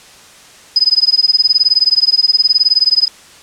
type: tone with tremolo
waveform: sine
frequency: 5010 Hz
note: D#8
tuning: 11 cents sharp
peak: -4 dBFS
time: 0.76-3.08 s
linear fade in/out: 2 ms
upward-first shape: sine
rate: 19 Hz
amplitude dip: 100%
effects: white hiss -40 dBFS RMS until 3.42 s + low-pass 8000 Hz 12 dB/octave